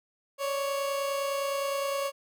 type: tone pair together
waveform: 30% pulse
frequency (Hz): 554.4 / 584.2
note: C#5 / D5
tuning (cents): 0 / -9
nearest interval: minor second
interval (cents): 91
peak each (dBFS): -26 / -36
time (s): 0.38-2.12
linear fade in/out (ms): 50
effects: none